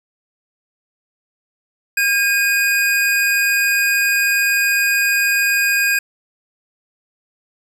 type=tone pair together; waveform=square; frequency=1615.9 / 2489 Hz; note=G#6 / D#7; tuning=-48 / 0 cents; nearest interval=perfect fifth; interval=748 cents; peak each=-17 / -18 dBFS; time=1.97-5.99 s; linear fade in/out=5 ms; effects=none